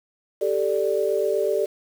sine chord, G suspended second, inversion none, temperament equal, 392 / 440 / 587.3 Hz, G4 / A4 / D5, 0 / 0 / 0 cents, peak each -24 dBFS, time 0.41-1.66 s, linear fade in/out 10 ms, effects 7-bit

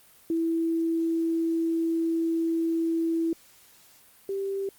sine tone pair in turn, 329.6 / 392 Hz, E4 / G4, 0 / 0 cents, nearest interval minor third, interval 300 cents, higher second, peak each -23 / -27 dBFS, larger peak first, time 0.3-3.33 / 4.29-4.69 s, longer first, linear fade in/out 2 ms, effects white hiss -56 dBFS RMS until 4.78 s + Opus 32 kbps

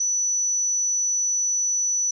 sine tone, 5950 Hz, F#8, 9 cents sharp, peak -20 dBFS, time 0-2.11 s, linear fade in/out 5 ms, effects none

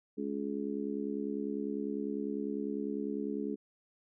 harmonic tone, 70 Hz, C#2, 18 cents sharp, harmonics 3 / 4 / 5 / 6, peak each -38 / -37 / -42 / -39 dBFS, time 0.17-3.56 s, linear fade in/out 20 ms, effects none

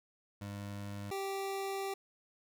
25% pulse tone pair in turn, 101.3 / 390.7 Hz, G#2 / G4, -43 / -6 cents, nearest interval octave + major seventh, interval 2337 cents, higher second, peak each -37 / -32 dBFS, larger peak second, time 0.41-1.11 / 1.11-1.94 s, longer second, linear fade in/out 5 ms, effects none

